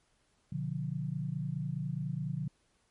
sine chord, B diminished, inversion none, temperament just, 123.47 / 148.16 / 177.8 Hz, B2 / D3 / F3, 0 / +16 / +31 cents, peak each -39 / -35 / -38 dBFS, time 0.52-2.48 s, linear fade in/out 5 ms, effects pink hiss -72 dBFS RMS until 2.9 s + MP3 48 kbps

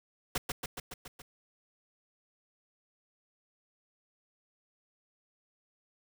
pink noise with echo, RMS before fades -31 dBFS, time 0.35-0.38 s, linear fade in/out 5 ms, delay 140 ms, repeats 6, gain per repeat -3 dB, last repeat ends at 1.22 s, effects none

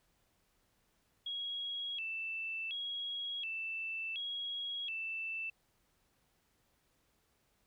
sine tone with vibrato, 2964 Hz, F#7, 2 cents sharp, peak -37 dBFS, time 1.26-5.5 s, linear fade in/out 5 ms, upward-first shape square, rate 0.69 Hz, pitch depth 190 cents each way, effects pink hiss -75 dBFS RMS until 7.66 s

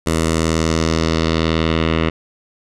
10% pulse tone with low-pass filter sweep, 81 Hz, E2, 30 cents flat, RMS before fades -17 dBFS, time 0.06-2.1 s, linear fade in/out 10 ms, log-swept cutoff 9700 to 2700 Hz, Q 1.8, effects none

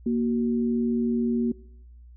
sine tone pair together, 235.6 / 374 Hz, A#3 / F#4, +19 / +19 cents, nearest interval minor sixth, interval 800 cents, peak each -22 / -30 dBFS, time 0.06-1.52 s, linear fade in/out 5 ms, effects noise-tail reverb RT60 0.9 s tail -23 dB re dry + added 60 Hz sine -45 dBFS peak until 2.16 s

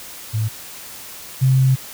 sine tone pair in turn, 109.5 / 131.66 Hz, A2 / C3, -8 / +11 cents, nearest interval minor third, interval 319 cents, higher second, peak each -17 / -11 dBFS, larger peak second, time 0.33-0.49 / 1.41-1.76 s, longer second, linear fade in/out 20 ms, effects white hiss -36 dBFS RMS until 1.93 s

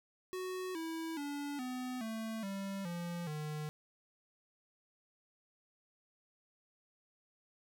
square tone with pitch steps, 370 / 325.8 / 287 / 252.7 / 222.6 / 196 / 172.61 / 152.01 Hz, F#4 / E4 / D4 / B3 / A3 / G3 / F3 / D#3, 0 / -20 / -40 / +40 / +20 / 0 / -20 / -40 cents, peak -39 dBFS, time 0.33-3.69 s, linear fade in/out 0 ms, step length 420 ms, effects none

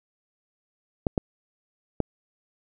clicks, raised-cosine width 2 ms, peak -9 dBFS, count 3, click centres 1.068 / 1.178 / 2.003 s, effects none

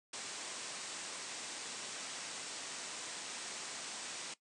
white low-pass noise, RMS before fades -45 dBFS, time 0.13-4.34 s, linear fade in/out 5 ms, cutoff 8900 Hz, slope 96 dB/octave, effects noise-tail reverb RT60 0.1 s tail -17 dB re dry + high-pass 200 Hz 12 dB/octave

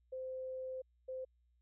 sine tone bursts at uneven times, 518 Hz, C5, 17 cents flat, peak -40 dBFS, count 2, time 0.12-0.82 / 1.08-1.25 s, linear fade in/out 10 ms, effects added 60 Hz sine -70 dBFS peak until 1.61 s

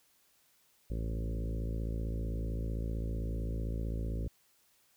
harmonic tone with a mistuned harmonic, 55.6 Hz, A1, 19 cents sharp, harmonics 1 / 2 / 3 / 4 / 5 / 6 / 7 / 8 / 9 / 10, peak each -34 / -40 / -44 / -46 / -48 / -50 / -51 / -52 / -53 / -54 dBFS, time 0.9-4.28 s, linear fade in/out 5 ms, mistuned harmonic 2, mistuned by -16 cents, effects white hiss -69 dBFS RMS until 4.96 s

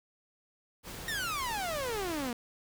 pink noise, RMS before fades -43 dBFS, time 0.83-2.33 s, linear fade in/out 50 ms
sawtooth exponential sweep, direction down, 1880 to 231 Hz, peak -29 dBFS, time 1.08-2.33 s, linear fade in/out 2 ms
effects none

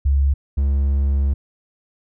sine / triangle tone pair in turn, 69.3 / 69.3 Hz, C#2 / C#2, 0 / 0 cents, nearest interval unison, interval 0 cents, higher neither, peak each -13 dBFS, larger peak neither, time 0.05-0.34 / 0.57-1.34 s, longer second, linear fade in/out 10 ms, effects none

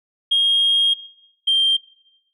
sine tone pair in turn, 3247 / 3173 Hz, G#7 / G7, -40 / +20 cents, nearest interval unison, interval 40 cents, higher first, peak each -12 dBFS, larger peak neither, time 0.31-0.94 / 1.47-1.77 s, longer first, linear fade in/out 10 ms, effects noise-tail reverb RT60 0.8 s tail -20 dB re dry + tanh soft clip ceiling -10 dBFS

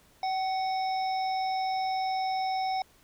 harmonic tone with a mistuned harmonic, 759 Hz, F#5, 44 cents sharp, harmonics 1 / 3 / 5 / 7, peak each -27 / -41 / -46 / -41 dBFS, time 0.23-2.82 s, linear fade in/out 2 ms, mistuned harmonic 3, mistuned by -44 cents, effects pink hiss -61 dBFS RMS until 3.03 s

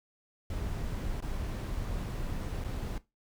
brown noise with dropouts, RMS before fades -35 dBFS, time 0.5-2.98 s, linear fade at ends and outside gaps 2 ms, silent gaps 1.205-1.223 / 2.641-2.645 s, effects noise-tail reverb RT60 0.2 s tail -17 dB re dry

